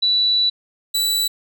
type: tone pair in turn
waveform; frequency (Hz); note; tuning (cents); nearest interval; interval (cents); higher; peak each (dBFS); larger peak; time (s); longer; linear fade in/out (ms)
sine / sawtooth; 3951 / 3951; B7 / B7; 0 / 0; unison; 0; neither; -14; neither; 0.02-0.5 / 0.94-1.28; first; 10
effects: none